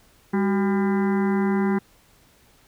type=harmonic tone with a mistuned harmonic; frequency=200 Hz; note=G3; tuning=35 cents sharp; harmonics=1 / 2 / 4 / 5 / 6 / 7 / 8 / 9 / 10; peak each=-20 / -25 / -33 / -34 / -41 / -39 / -38 / -42 / -39 dBFS; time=0.33-1.79 s; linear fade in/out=10 ms; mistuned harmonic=2; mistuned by=-91 cents; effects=pink hiss -57 dBFS RMS until 2.67 s